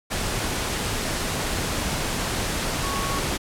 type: tone in noise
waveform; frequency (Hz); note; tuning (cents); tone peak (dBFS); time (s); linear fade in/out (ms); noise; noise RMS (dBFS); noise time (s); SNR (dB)
sine; 1108.7; C#6; 0; -29; 2.82-3.2; 20; pink; -26; 0.1-3.38; -6
effects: low-pass 11000 Hz 12 dB/octave

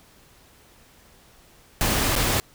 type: noise with dropouts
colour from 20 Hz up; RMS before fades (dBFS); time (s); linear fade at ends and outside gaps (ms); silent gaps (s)
pink; -22; 1.81-2.4; 0; 2.154-2.162
effects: pink hiss -54 dBFS RMS until 2.54 s

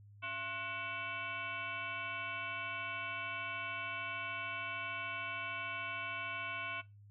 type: tone with frequency modulation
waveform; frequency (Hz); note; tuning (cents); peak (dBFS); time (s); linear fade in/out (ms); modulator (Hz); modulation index
sine; 1864.7; A#6; 0; -38; 0.22-6.82; 20; 396; 2.5
effects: noise-tail reverb RT60 0.2 s tail -17 dB re dry + added 102 Hz sine -55 dBFS peak until 7.1 s

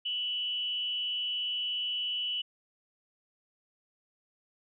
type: tone with frequency modulation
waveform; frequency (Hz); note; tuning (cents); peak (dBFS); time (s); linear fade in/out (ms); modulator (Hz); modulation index
sine; 2960; F#7; 0; -30; 0.05-2.42; 10; 243; 0.38
effects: none

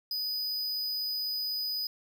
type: tone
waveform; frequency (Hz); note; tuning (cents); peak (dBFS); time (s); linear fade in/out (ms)
square; 4978; D#8; 0; -31; 0.11-1.87; 2
effects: none

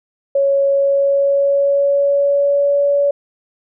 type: tone with pitch glide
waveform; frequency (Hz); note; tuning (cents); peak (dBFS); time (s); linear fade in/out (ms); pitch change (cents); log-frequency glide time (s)
sine; 554.4 to 568.3; C#5 to C#5; 0 to +43; -11; 0.35-3.11; 5; +43; 0.64-2.8
effects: none

